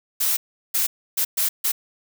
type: noise bursts at uneven times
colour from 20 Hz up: blue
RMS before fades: -21 dBFS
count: 5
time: 0.2-0.37 / 0.74-0.87 / 1.17-1.25 / 1.37-1.49 / 1.64-1.72 s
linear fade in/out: 10 ms
effects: none